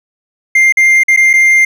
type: tone with dropouts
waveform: triangle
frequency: 2103 Hz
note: C7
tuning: 8 cents sharp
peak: -3 dBFS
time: 0.55-1.65 s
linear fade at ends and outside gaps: 5 ms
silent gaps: 0.724-0.77 / 1.035-1.082 / 1.164-1.172 / 1.332-1.336 s
effects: none